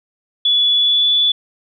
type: tone with pitch glide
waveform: sine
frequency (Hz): 3423 to 3453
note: A7 to A7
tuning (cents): -48 to -33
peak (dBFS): -11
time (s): 0.45-1.32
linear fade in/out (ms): 5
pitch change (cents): +15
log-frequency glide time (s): 0.79-1.08
effects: none